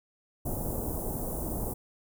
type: band-stop noise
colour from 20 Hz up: pink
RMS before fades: -33 dBFS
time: 0.45-1.74 s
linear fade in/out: 10 ms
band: 790 to 10000 Hz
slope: 24 dB/octave
effects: none